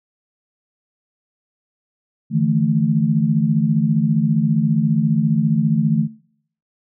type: chord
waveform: sine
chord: D suspended second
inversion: none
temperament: equal with one note detuned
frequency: 149.92 / 164.81 / 220 Hz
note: D3 / E3 / A3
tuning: +36 / 0 / 0 cents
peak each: -19 dBFS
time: 2.3-6.08 s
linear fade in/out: 50 ms
effects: noise-tail reverb RT60 0.6 s tail -20 dB re dry